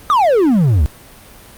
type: exponential sweep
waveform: triangle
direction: down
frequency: 1268 to 64.9 Hz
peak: -7 dBFS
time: 0.1-0.86 s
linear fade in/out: 0 ms
effects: pink hiss -40 dBFS RMS until 1.57 s + Opus 32 kbps